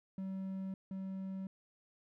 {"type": "tone pair in turn", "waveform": "triangle", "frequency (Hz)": [191.1, 191.1], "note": ["G3", "G3"], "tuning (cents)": [-44, -44], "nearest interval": "unison", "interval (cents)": 0, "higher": "neither", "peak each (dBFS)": [-36, -37], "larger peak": "first", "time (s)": [[0.18, 0.74], [0.91, 1.47]], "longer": "neither", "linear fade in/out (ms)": 2, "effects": []}